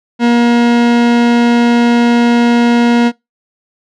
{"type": "tone", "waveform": "40% pulse", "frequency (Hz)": 237.5, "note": "A#3", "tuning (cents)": 33, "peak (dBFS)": -6, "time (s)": [0.19, 3.12], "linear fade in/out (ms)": 50, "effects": ["noise-tail reverb RT60 0.2 s tail -24 dB re dry", "low-pass 4000 Hz 12 dB/octave"]}